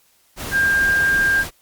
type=tone in noise; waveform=sine; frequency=1600 Hz; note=G6; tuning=35 cents sharp; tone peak=-14 dBFS; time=0.51-1.45 s; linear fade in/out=50 ms; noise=pink; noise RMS=-29 dBFS; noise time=0.36-1.51 s; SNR=+12 dB; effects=white hiss -58 dBFS RMS until 1.61 s + Opus 48 kbps